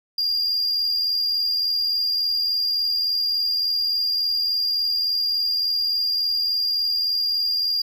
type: tone with amplitude modulation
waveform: triangle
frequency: 4806 Hz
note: D8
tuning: 39 cents sharp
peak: -17 dBFS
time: 0.18-7.82 s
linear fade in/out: 5 ms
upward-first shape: sine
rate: 83.5 Hz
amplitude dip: 35%
effects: none